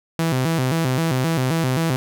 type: tone with vibrato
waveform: sawtooth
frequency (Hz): 145.5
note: D3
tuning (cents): -16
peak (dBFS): -14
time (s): 0.19-1.96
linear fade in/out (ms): 0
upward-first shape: square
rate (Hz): 3.8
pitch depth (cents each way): 210
effects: none